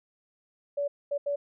sine tone bursts at uneven times, 572 Hz, D5, 46 cents flat, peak -26 dBFS, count 3, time 0.77-0.88 / 1.11-1.18 / 1.26-1.36 s, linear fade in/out 10 ms, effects none

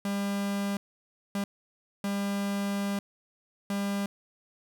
45% pulse tone bursts at uneven times, 200 Hz, G3, 35 cents sharp, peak -28 dBFS, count 4, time 0.05-0.77 / 1.35-1.44 / 2.04-2.99 / 3.7-4.06 s, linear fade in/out 2 ms, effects 10-bit

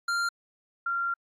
square / sine tone pair in turn, 1390 / 1382 Hz, F6 / F6, -9 / -19 cents, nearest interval unison, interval 10 cents, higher first, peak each -26 dBFS, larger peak neither, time 0.08-0.29 / 0.86-1.14 s, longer second, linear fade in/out 5 ms, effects low-pass 8000 Hz 12 dB/octave + AAC 48 kbps

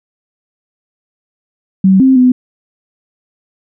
sine tone with pitch steps, 190.6 / 263.5 / 252 Hz, G3 / C4 / B3, -48 / +12 / +35 cents, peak -4 dBFS, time 1.84-2.32 s, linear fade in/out 5 ms, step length 160 ms, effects none

